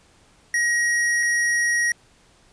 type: tone pair in turn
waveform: square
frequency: 1893 / 1893 Hz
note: A#6 / A#6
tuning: +26 / +26 cents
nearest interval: unison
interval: 0 cents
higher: neither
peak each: -19 dBFS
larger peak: neither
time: 0.54-1.23 / 1.23-1.92 s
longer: neither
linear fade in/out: 2 ms
effects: pink hiss -56 dBFS RMS until 2.52 s + resampled to 22050 Hz